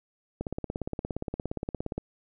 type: click train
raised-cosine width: 2 ms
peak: -18 dBFS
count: 28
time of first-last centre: 0.41-1.98 s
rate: 17.2 Hz
effects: none